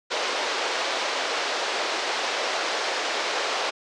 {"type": "band-pass noise", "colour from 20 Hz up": "pink", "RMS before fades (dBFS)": -27, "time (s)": [0.1, 3.71], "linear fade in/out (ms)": 20, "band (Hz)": [430, 5600], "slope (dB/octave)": 24, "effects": ["resampled to 22050 Hz"]}